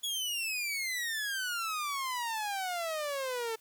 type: exponential sweep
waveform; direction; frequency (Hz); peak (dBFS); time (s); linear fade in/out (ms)
sawtooth; down; 3390 to 440; -29; 0.03-3.56; 10
effects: white hiss -64 dBFS RMS until 3.6 s